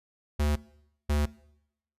square tone pair in turn, 74.1 / 73.8 Hz, D2 / D2, +16 / +9 cents, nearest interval unison, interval 7 cents, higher first, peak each -24 dBFS, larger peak neither, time 0.39-0.56 / 1.09-1.26 s, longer neither, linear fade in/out 10 ms, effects noise-tail reverb RT60 0.8 s tail -21 dB re dry + resampled to 32000 Hz

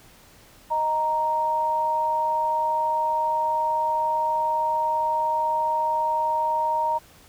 sine tone pair together, 622.3 / 932.4 Hz, D#5 / A#5, 0 / 0 cents, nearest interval perfect fifth, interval 700 cents, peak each -29 / -21 dBFS, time 0.7-6.99 s, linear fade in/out 20 ms, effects pink hiss -52 dBFS RMS until 7.28 s

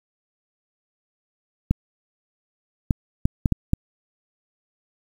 clicks, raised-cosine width 5 ms, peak -5 dBFS, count 6, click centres 1.71 / 2.908 / 3.255 / 3.458 / 3.523 / 3.734 s, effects 7-bit

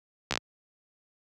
slowing click train, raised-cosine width 0.2 ms, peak -9 dBFS, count 5, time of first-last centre 0.31-0.375 s, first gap 14 ms, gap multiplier 1.1, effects high-pass 100 Hz 12 dB/octave

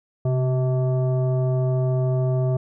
sine tone with frequency modulation, 130.81 Hz, C3, in tune, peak -18 dBFS, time 0.25-2.57 s, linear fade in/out 5 ms, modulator 512 Hz, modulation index 0.63, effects none

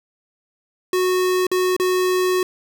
square tone with dropouts, 367.5 Hz, F#4, 12 cents flat, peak -17 dBFS, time 0.93-2.43 s, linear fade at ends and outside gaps 2 ms, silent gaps 1.468-1.515 / 1.765-1.798 s, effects none

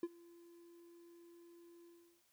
triangle tone with ADSR envelope, 342.2 Hz, F4, 35 cents flat, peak -32 dBFS, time 0.03-2.23 s, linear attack 3 ms, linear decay 41 ms, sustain -24 dB, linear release 380 ms, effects white hiss -75 dBFS RMS until 2.32 s

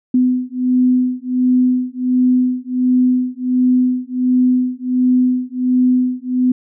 sine beating tone pair, 251.4 / 252.8 Hz, B3 / B3, +31 / +41 cents, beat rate 1.4 Hz, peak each -15 dBFS, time 0.14-6.52 s, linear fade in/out 5 ms, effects none

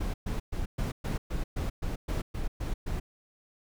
brown noise bursts, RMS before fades -31 dBFS, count 12, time 0-3 s, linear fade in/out 10 ms, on 140 ms, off 120 ms, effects none

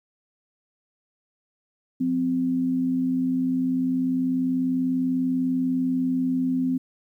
sine tone pair together, 178.1 / 258.3 Hz, F3 / C4, +34 / -22 cents, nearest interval tritone, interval 644 cents, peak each -31 / -21 dBFS, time 2-6.78 s, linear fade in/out 10 ms, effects 10-bit

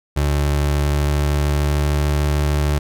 30% pulse tone with pitch glide, 72.5 to 73.47 Hz, D2 to D2, -22 to +1 cents, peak -13 dBFS, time 0.16-2.79 s, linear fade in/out 10 ms, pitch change +23 cents, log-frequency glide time 0.6-1.97 s, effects none

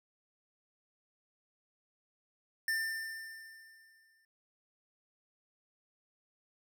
square tone with exponential decay, 1793 Hz, A6, 32 cents sharp, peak -30 dBFS, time 2.68-4.25 s, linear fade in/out 2 ms, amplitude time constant 340 ms, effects none

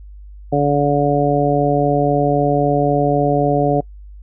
harmonic tone, 143.8 Hz, D3, 36 cents flat, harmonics 1 / 2 / 3 / 4 / 5, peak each -19 / -19 / -19 / -19 / -19 dBFS, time 0.52-3.81 s, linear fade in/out 10 ms, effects noise-tail reverb RT60 0.1 s tail -26 dB re dry + added 50 Hz sine -34 dBFS peak until 4.22 s

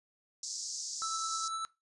white band-pass noise, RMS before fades -40 dBFS, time 0.43-1.48 s, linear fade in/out 2 ms, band 4800 to 7200 Hz, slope 48 dB/octave
square tone with tremolo, 1318.5 Hz, E6, in tune, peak -34 dBFS, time 1.02-1.65 s, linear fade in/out 0 ms, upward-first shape sine, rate 10 Hz, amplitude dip 30%
effects noise-tail reverb RT60 0.2 s tail -18 dB re dry + resampled to 24000 Hz

